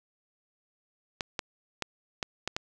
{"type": "clicks", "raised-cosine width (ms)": 0.2, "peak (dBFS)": -13, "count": 6, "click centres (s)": [1.208, 1.392, 1.823, 2.228, 2.476, 2.565], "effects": []}